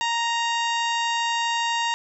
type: harmonic tone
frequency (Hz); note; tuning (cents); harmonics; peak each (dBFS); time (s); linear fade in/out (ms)
932.3; A#5; 0; 1 / 2 / 3 / 4 / 5 / 6 / 7 / 8; -24 / -29 / -29 / -32 / -39 / -41 / -39 / -39; 0.01-1.94; 0
effects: none